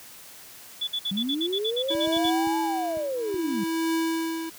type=tone bursts; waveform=sine; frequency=3449 Hz; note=A7; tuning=35 cents flat; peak=-25 dBFS; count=13; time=0.81-2.303 s; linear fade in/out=10 ms; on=65 ms; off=54 ms
type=linear two-way sweep; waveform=sine; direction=up then down; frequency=185 to 871 to 185 Hz; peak=-26 dBFS; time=1.11-3.64 s; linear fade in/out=5 ms; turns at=2.6 s
type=tone with tremolo; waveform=square; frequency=326.9 Hz; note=E4; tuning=14 cents flat; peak=-23 dBFS; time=1.9-4.5 s; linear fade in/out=10 ms; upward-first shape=triangle; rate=0.61 Hz; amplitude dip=100%
type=clicks; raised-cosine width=5 ms; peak=-31 dBFS; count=7; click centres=1.95 / 2.074 / 2.167 / 2.251 / 2.471 / 2.97 / 3.342 s
effects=white hiss -46 dBFS RMS until 4.58 s + high-pass 60 Hz 12 dB/octave